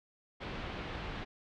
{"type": "low-pass noise", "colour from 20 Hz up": "pink", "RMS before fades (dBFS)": -41, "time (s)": [0.4, 1.25], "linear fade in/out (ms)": 20, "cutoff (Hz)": 3600, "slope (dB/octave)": 24, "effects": []}